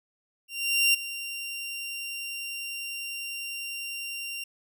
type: tone with ADSR envelope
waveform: sawtooth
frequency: 2770 Hz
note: F7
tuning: 15 cents flat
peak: -15 dBFS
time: 0.48-4.44 s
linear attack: 460 ms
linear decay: 10 ms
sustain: -15 dB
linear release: 4 ms
effects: none